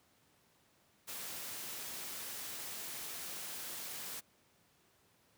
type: noise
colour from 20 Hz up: white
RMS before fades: -44 dBFS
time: 1.07-4.21 s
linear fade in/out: 20 ms
effects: pink hiss -70 dBFS RMS until 5.37 s + high-pass 100 Hz 12 dB/octave